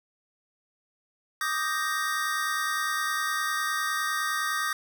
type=chord; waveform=square; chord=Eb major seventh; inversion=third; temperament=equal; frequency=1174.7 / 1244.5 / 1568 / 1864.7 Hz; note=D6 / Eb6 / G6 / Bb6; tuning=0 / 0 / 0 / 0 cents; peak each=-35 / -32 / -33 / -32 dBFS; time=1.41-4.73 s; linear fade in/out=2 ms; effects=none